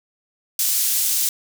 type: high-pass noise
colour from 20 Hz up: pink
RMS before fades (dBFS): -20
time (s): 0.59-1.29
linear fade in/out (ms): 2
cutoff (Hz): 6700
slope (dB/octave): 12
effects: none